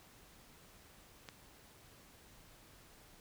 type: click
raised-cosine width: 0.2 ms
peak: -29 dBFS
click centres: 1.288 s
effects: pink hiss -61 dBFS RMS until 3.2 s